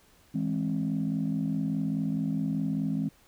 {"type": "tone cluster", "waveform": "sine", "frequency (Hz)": [162.2, 207, 265.9], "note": ["E3", "G#3", "C4"], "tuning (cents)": [-28, -5, 28], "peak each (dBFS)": -30, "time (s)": [0.34, 3.09], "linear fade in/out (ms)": 10, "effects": ["tanh soft clip ceiling -20 dBFS", "pink hiss -61 dBFS RMS until 3.27 s"]}